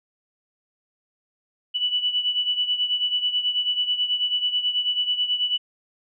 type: beating tone pair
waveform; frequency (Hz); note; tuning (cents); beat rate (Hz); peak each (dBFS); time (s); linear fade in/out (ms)
sine; 2960 / 2969.2; F#7 / F#7; 0 / +5; 9.2; -22 / -27; 1.74-5.58; 20
effects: none